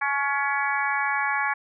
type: harmonic tone with a mistuned harmonic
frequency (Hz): 281.7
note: C#4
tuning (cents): +28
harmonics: 3 / 4 / 5 / 6 / 7 / 8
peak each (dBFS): -28 / -29 / -32 / -27 / -33 / -31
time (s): 0.01-1.54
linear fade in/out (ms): 10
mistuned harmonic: 4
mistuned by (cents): -22
effects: none